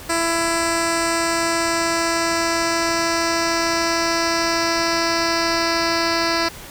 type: tone with low-pass filter sweep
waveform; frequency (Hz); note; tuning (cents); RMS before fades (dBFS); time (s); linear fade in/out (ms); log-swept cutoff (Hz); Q
10% pulse; 333.3; E4; +19; -20; 0.09-6.49; 10; 8400 to 4800; 2.6
effects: pink hiss -37 dBFS RMS until 6.7 s